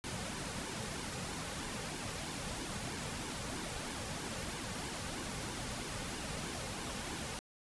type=noise with flanger; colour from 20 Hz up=pink; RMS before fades=-41 dBFS; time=0.04-7.39 s; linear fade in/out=0 ms; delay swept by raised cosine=1.5 to 3.1 ms; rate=3.1 Hz; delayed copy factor=-0.55; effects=resampled to 24000 Hz